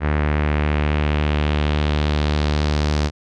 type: tone with low-pass filter sweep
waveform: sawtooth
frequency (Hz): 74.7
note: D2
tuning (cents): +30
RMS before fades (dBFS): -19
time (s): 0-3.11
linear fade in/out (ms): 50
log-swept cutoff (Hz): 1900 to 5300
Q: 1.9
effects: none